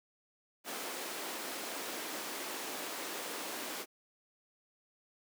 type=high-pass noise; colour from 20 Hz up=pink; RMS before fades=-41 dBFS; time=0.64-3.86 s; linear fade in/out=50 ms; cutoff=270 Hz; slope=24 dB/octave; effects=none